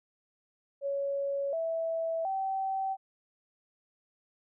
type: tone with pitch steps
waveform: sine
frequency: 558 / 656 / 771.1 Hz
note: C#5 / E5 / G5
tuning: +11 / -9 / -29 cents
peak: -29 dBFS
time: 0.81-2.97 s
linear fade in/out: 50 ms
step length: 720 ms
effects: none